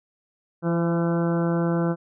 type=harmonic tone with a mistuned harmonic; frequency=168.9 Hz; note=E3; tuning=42 cents sharp; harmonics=1 / 2 / 3 / 4 / 5 / 6 / 7 / 8 / 9; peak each=-22 / -26 / -29 / -34 / -38 / -38 / -41 / -37 / -40 dBFS; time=0.62-1.96 s; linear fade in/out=50 ms; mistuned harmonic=3; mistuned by=+16 cents; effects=none